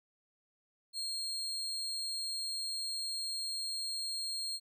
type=tone; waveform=35% pulse; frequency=4233 Hz; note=C8; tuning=19 cents sharp; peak=-34 dBFS; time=0.93-4.6 s; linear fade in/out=50 ms; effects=none